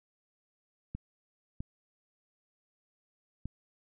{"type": "clicks", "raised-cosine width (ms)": 5, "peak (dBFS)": -25, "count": 3, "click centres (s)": [0.95, 1.605, 3.456], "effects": []}